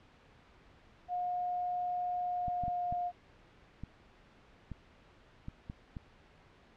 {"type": "tone with pitch glide", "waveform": "sine", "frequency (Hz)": [717, 709.6], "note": ["F5", "F5"], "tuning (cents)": [45, 27], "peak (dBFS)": -32, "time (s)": [1.08, 3.12], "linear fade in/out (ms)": 50, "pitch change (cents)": -18, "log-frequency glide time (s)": [2.24, 2.94]}
{"type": "clicks", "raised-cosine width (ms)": 5, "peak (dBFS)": -29, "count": 9, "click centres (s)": [2.482, 2.637, 2.681, 2.925, 3.836, 4.717, 5.484, 5.699, 5.968]}
{"effects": ["pink hiss -61 dBFS RMS until 6.76 s", "low-pass 3000 Hz 12 dB/octave"]}